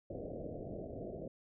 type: low-pass noise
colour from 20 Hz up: white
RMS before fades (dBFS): -44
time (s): 0.1-1.28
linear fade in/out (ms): 5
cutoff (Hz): 670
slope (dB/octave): 96
effects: none